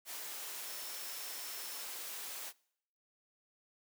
sine tone in noise, 5400 Hz, E8, 41 cents sharp, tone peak -52 dBFS, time 0.63-1.86 s, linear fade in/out 50 ms, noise white, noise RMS -44 dBFS, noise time 0.05-2.53 s, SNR -11 dB, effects noise-tail reverb RT60 0.7 s tail -24 dB re dry + high-pass 400 Hz 12 dB/octave

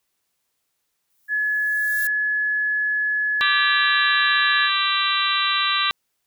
violet noise with exponential growth, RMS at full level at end -29 dBFS, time 1.1-2.07 s, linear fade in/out 1 ms, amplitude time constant 210 ms
sine tone, 1703 Hz, G#6, 43 cents sharp, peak -19 dBFS, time 1.28-4.7 s, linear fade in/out 50 ms
harmonic tone, 392 Hz, G4, in tune, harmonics 3 / 4 / 5 / 6 / 7 / 8 / 9 / 10, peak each -23 / -28 / -29 / -30 / -27 / -29 / -29 / -24 dBFS, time 3.41-5.91 s, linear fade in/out 0 ms
effects white hiss -74 dBFS RMS until 6.26 s

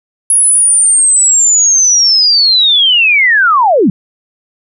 sine linear sweep, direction down, 10548 to 157.2 Hz, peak -5 dBFS, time 0.3-3.9 s, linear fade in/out 2 ms, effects none

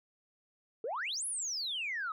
sine exponential two-way sweep, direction up then down, 415.3 to 11000 to 1239 Hz, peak -33 dBFS, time 0.84-2.12 s, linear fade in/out 2 ms, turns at 1.26 s, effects tanh soft clip ceiling -29 dBFS

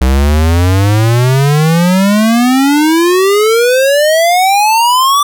square exponential sweep, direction up, 62.9 to 1174 Hz, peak -7 dBFS, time 0.01-5.23 s, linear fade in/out 5 ms, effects none

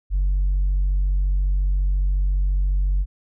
sine tone, 47.21 Hz, F#1, 36 cents sharp, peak -15 dBFS, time 0.1-3.06 s, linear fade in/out 50 ms, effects tanh soft clip ceiling -15 dBFS

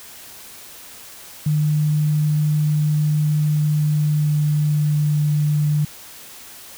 sine tone with pitch glide, 151.1 to 149.28 Hz, D3 to D3, +50 to +29 cents, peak -15 dBFS, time 1.46-5.85 s, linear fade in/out 5 ms, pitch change -21 cents, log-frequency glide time 3.34-5.1 s, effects white hiss -40 dBFS RMS until 6.77 s

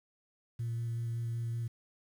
sine tone with vibrato, 116.54 Hz, A#2, in tune, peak -31 dBFS, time 0.59-1.68 s, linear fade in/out 10 ms, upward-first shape square, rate 5.3 Hz, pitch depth 9 cents each way, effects tanh soft clip ceiling -30 dBFS + 10-bit

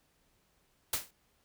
white noise with exponential decay, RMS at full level -27 dBFS, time 0.93-1.11 s, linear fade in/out 5 ms, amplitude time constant 38 ms, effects pink hiss -72 dBFS RMS until 1.44 s

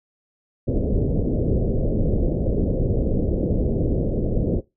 pink low-pass noise, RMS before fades -21 dBFS, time 0.67-4.61 s, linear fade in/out 20 ms, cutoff 560 Hz, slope 48 dB/octave, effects noise-tail reverb RT60 0.2 s tail -19 dB re dry

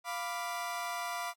30% pulse chord, B diminished, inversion second, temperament equal, 698.5 / 987.8 / 1174.7 Hz, F5 / B5 / D6, 0 / 0 / 0 cents, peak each -36 / -37 / -38 dBFS, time 0.04-1.34 s, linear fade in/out 50 ms, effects AAC 64 kbps

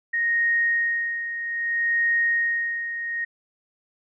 sine tone with tremolo, 1864.7 Hz, A#6, in tune, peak -18 dBFS, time 0.13-3.25 s, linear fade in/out 10 ms, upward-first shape sine, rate 0.62 Hz, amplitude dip 65%, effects none

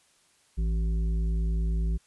harmonic tone, 54.9 Hz, A1, 3 cents flat, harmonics 1 / 3 / 5 / 7, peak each -24 / -34 / -49 / -47 dBFS, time 0.57-1.98 s, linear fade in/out 20 ms, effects white hiss -64 dBFS RMS until 2.06 s + resampled to 24000 Hz

